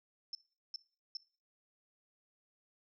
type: tone bursts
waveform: sine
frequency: 5330 Hz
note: E8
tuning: 18 cents sharp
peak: -38 dBFS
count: 3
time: 0.33-1.17 s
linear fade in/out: 2 ms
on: 20 ms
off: 390 ms
effects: noise-tail reverb RT60 0.4 s tail -20 dB re dry